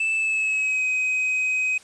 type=tone with pitch glide; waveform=triangle; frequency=2636 to 2520 Hz; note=E7 to D#7; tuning=-1 to +21 cents; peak=-19 dBFS; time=0-1.78 s; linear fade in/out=5 ms; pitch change=-78 cents; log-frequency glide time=0.15-0.85 s; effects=white hiss -50 dBFS RMS until 1.83 s + resampled to 22050 Hz